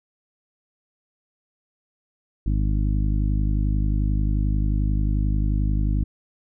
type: harmonic tone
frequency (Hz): 51.3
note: G#1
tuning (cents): -21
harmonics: 1 / 2 / 3 / 4 / 5 / 6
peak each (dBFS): -20 / -26 / -30 / -32 / -34 / -36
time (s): 2.46-6.04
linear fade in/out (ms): 5
effects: none

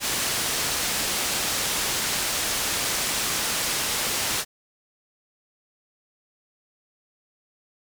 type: low-pass noise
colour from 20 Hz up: white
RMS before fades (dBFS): -26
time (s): 0-4.45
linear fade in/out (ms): 50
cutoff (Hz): 8900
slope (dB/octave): 12
effects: none

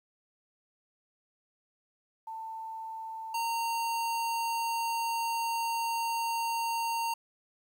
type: tone pair in turn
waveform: sine / square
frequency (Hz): 892 / 921.3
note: A5 / A#5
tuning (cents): +23 / -21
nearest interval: minor second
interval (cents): 56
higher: second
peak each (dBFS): -37 / -30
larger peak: second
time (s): 2.27-3.34 / 3.34-7.14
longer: second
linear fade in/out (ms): 5
effects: 11-bit

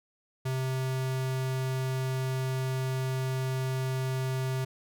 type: tone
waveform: square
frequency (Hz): 130.81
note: C3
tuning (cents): 0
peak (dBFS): -29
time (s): 0.45-4.65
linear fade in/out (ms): 10
effects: none

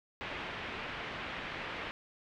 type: low-pass noise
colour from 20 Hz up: white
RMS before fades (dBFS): -41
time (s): 0.21-1.91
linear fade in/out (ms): 0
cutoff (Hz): 2800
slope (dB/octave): 24
effects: none

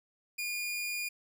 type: tone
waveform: sawtooth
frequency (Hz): 2429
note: D#7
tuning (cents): -42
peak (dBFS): -30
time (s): 0.38-1.09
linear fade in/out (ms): 10
effects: none

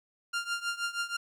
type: tone with tremolo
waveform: sawtooth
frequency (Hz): 1396.9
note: F6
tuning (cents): 0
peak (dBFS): -24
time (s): 0.33-1.17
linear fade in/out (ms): 10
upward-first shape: triangle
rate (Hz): 6.3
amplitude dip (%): 90
effects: low-pass 9000 Hz 12 dB/octave + 11-bit

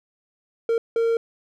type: tone bursts at uneven times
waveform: triangle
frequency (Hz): 459.4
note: A#4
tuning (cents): -25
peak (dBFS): -16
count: 2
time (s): 0.69-0.78 / 0.96-1.17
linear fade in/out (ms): 2
effects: none

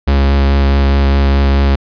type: tone with vibrato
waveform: 45% pulse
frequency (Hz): 69.2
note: C#2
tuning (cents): -2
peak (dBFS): -8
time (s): 0.07-1.76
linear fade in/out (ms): 10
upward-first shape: sine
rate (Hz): 4.7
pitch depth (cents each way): 12
effects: resampled to 11025 Hz

